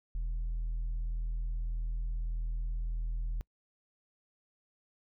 triangle tone with tanh clipping, 40.85 Hz, E1, 15 cents flat, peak -32 dBFS, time 0.15-3.41 s, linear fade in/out 0 ms, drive 7 dB, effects noise-tail reverb RT60 0.1 s tail -26 dB re dry

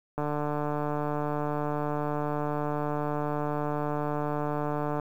click train, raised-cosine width 1 ms, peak -17 dBFS, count 714, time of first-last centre 0.18-4.998 s, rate 148 Hz, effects 9-bit

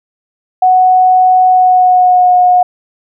sine tone with pitch glide, 740 to 723.9 Hz, F#5 to F#5, 0 to -38 cents, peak -4 dBFS, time 0.62-2.63 s, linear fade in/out 5 ms, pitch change -38 cents, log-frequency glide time 1.48-2.35 s, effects none

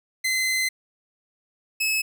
sawtooth tone pair in turn, 2054 / 2588 Hz, C7 / E7, -33 / -32 cents, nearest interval major third, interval 401 cents, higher second, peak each -18 dBFS, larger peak neither, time 0.24-0.69 / 1.8-2.02 s, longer first, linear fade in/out 10 ms, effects none

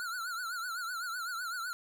square tone with vibrato, 1410 Hz, F6, 16 cents sharp, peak -36 dBFS, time 0-1.73 s, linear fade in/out 0 ms, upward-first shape triangle, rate 7.9 Hz, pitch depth 130 cents each way, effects none

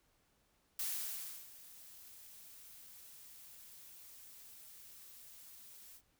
blue noise with ADSR envelope, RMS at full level -38 dBFS, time 0.79-6.02 s, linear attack 4 ms, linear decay 670 ms, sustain -18 dB, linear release 70 ms, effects pink hiss -75 dBFS RMS until 6.19 s

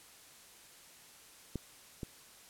clicks, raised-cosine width 3 ms, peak -23 / -26 dBFS, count 2, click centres 1.557 / 2.032 s, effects white hiss -57 dBFS RMS until 2.49 s + low-pass 12000 Hz 12 dB/octave

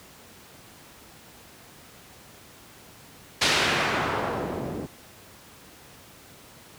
white noise with low-pass filter sweep, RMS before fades -26 dBFS, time 3.41-4.87 s, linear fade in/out 10 ms, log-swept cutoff 4700 to 300 Hz, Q 0.83, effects pink hiss -49 dBFS RMS until 6.78 s + high-pass 80 Hz 12 dB/octave

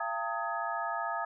sine tone cluster, 681 / 797 / 910 / 1259 / 1679 Hz, F5 / G5 / A#5 / D#6 / G#6, -44 / +28 / -42 / +20 / +18 cents, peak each -37 / -40 / -37 / -36 / -39 dBFS, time 0-1.25 s, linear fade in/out 5 ms, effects none

